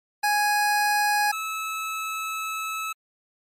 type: tone pair in turn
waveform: 25% pulse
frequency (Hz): 830.6 / 1301.1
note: G#5 / E6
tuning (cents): 0 / -23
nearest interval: minor sixth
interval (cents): 777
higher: second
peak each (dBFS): -16 / -24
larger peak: first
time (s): 0.23-1.32 / 1.32-2.93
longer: second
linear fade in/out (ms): 10
effects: MP3 64 kbps